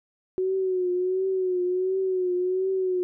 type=tone with vibrato; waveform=sine; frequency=370 Hz; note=F#4; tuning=in tune; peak=-22 dBFS; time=0.38-3.03 s; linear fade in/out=0 ms; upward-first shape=triangle; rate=1.4 Hz; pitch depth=63 cents each way; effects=none